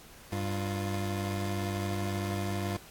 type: tone pair together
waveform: 25% pulse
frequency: 98 / 349.2 Hz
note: G2 / F4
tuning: 0 / 0 cents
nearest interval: octave + minor seventh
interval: 2200 cents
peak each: -28 / -33 dBFS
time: 0.32-2.77 s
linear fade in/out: 5 ms
effects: pink hiss -52 dBFS RMS until 2.9 s + AAC 64 kbps